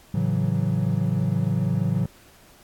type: chord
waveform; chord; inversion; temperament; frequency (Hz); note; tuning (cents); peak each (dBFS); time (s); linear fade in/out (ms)
triangle; F# minor seventh; first; equal; 110 / 138.59 / 164.81 / 185; A2 / C#3 / E3 / F#3; 0 / 0 / 0 / 0; -24; 0.14-2.06; 5
effects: pink hiss -53 dBFS RMS until 2.63 s + AAC 64 kbps